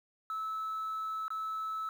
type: tone with dropouts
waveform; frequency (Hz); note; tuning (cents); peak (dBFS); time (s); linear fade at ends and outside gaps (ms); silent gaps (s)
sine; 1303; E6; -20; -32; 0.3-1.89; 1; 1.281-1.304
effects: tanh soft clip ceiling -32 dBFS + 10-bit